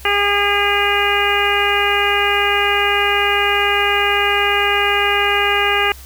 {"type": "harmonic tone", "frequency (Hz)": 406.4, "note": "G#4", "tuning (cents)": -38, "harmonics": [1, 2, 3, 4, 5, 6, 7], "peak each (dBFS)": [-21, -21, -21, -21, -21, -21, -21], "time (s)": [0.05, 5.92], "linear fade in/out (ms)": 2, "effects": ["added 65 Hz sine -36 dBFS peak until 6.05 s", "white hiss -41 dBFS RMS until 6.05 s"]}